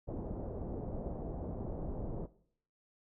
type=low-pass noise; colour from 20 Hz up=pink; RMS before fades=-40 dBFS; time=0.07-2.27 s; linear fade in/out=20 ms; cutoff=670 Hz; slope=24 dB/octave; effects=noise-tail reverb RT60 0.6 s tail -18 dB re dry